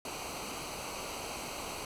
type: noise with comb filter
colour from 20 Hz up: pink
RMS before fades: -40 dBFS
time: 0.05-1.85 s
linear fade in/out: 2 ms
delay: 0.57 ms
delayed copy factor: -0.7
effects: low-pass 11000 Hz 12 dB/octave

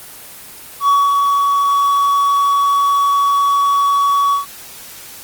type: tone with ADSR envelope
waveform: triangle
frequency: 1128 Hz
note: C#6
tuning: 30 cents sharp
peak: -6 dBFS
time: 0.8-4.46 s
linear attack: 82 ms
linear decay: 220 ms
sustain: -3 dB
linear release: 130 ms
effects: white hiss -35 dBFS RMS until 5.23 s + Opus 24 kbps

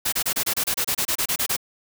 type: noise bursts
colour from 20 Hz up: white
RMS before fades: -23 dBFS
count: 15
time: 0.05-1.567 s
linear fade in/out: 10 ms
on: 75 ms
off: 28 ms
effects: none

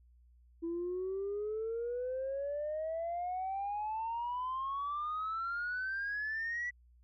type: exponential sweep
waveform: sine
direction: up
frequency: 330.5 to 1969 Hz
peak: -33 dBFS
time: 0.62-6.71 s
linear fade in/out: 20 ms
effects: tanh soft clip ceiling -31 dBFS + added 60 Hz sine -60 dBFS peak until 7.03 s

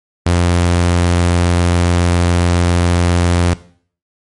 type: tone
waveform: sawtooth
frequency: 87.31 Hz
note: F2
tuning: in tune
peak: -6 dBFS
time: 0.26-3.54 s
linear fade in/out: 5 ms
effects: noise-tail reverb RT60 0.5 s tail -17 dB re dry + MP3 48 kbps

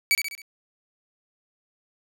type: tone with echo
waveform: sawtooth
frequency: 2282 Hz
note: C#7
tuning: 50 cents sharp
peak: -14 dBFS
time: 0.11-0.15 s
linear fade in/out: 0 ms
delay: 67 ms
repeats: 4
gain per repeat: -6 dB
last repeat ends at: 0.418 s
effects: none

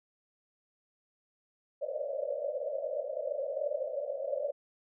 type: band-pass noise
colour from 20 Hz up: white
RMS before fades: -35 dBFS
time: 1.81-4.52 s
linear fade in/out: 20 ms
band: 520 to 610 Hz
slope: 96 dB/octave
effects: none

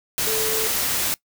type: tone in noise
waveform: sine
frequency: 440 Hz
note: A4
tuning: in tune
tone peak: -25 dBFS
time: 0.27-0.67 s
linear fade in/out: 0 ms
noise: white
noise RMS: -23 dBFS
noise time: 0.18-1.14 s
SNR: -5 dB
effects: noise-tail reverb RT60 0.1 s tail -21 dB re dry

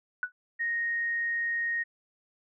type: tone with exponential decay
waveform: sine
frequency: 1479 Hz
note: F#6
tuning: 1 cent flat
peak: -23 dBFS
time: 0.23-0.32 s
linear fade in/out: 1 ms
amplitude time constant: 18 ms
type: tone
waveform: sine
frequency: 1864.7 Hz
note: A#6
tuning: in tune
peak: -27 dBFS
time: 0.59-1.84 s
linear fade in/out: 20 ms
effects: none

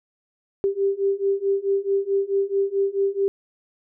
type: beating tone pair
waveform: sine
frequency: 392 / 396.6 Hz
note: G4 / G4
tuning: 0 / +20 cents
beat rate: 4.6 Hz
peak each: -23 / -22 dBFS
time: 0.64-3.28 s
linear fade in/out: 0 ms
effects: none

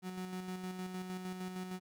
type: tone with tremolo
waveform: 35% pulse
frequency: 184.3 Hz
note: F#3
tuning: 7 cents flat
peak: -37 dBFS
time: 0.02-1.8 s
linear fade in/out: 50 ms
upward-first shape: square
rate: 6.5 Hz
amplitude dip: 40%
effects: none

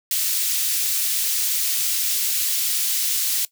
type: high-pass noise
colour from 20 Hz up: white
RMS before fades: -22 dBFS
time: 0.11-3.45 s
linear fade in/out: 2 ms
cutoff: 3100 Hz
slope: 12 dB/octave
effects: noise-tail reverb RT60 0.1 s tail -18 dB re dry

